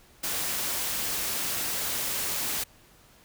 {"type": "noise", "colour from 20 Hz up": "white", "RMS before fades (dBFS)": -30, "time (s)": [0.23, 2.64], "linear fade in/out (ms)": 10, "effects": ["pink hiss -57 dBFS RMS until 3.24 s"]}